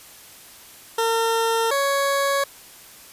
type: tone pair in turn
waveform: 20% pulse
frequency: 455.2 / 556.5 Hz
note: A#4 / C#5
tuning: -41 / +7 cents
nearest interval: minor third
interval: 348 cents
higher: second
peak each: -14 dBFS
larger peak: neither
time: 0.98-1.71 / 1.71-2.44 s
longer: neither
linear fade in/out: 5 ms
effects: white hiss -45 dBFS RMS until 3.12 s + resampled to 32000 Hz